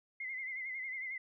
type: tone with vibrato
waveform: sine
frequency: 2078 Hz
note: C7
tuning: 12 cents flat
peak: -38 dBFS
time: 0.2-1.18 s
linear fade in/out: 5 ms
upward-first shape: sine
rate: 11 Hz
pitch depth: 63 cents each way
effects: none